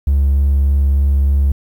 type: tone with vibrato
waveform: triangle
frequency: 69.7 Hz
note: C#2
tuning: 10 cents sharp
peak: -7 dBFS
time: 0.07-1.52 s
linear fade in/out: 5 ms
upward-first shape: sine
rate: 3.3 Hz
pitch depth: 10 cents each way
effects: tanh soft clip ceiling -5 dBFS + 8-bit